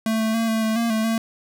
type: tone with pitch steps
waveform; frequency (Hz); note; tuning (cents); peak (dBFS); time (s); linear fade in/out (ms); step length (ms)
square; 221.9 / 220.7 / 227 / 222.5 / 220.1 / 231.8 / 219.8 / 225.6; A3 / A3 / A#3 / A3 / A3 / A#3 / A3 / A3; +15 / +5 / -46 / +20 / +1 / -10 / -2 / +44; -20; 0.06-1.18; 2; 140
effects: none